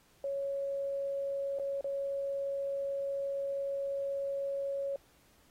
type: tone with dropouts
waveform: sine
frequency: 554.4 Hz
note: C#5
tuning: in tune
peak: -32 dBFS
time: 0.24-4.96 s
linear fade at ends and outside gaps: 2 ms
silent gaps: 1.588-1.596 / 1.81-1.843 s
effects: pink hiss -66 dBFS RMS until 5.5 s + AAC 48 kbps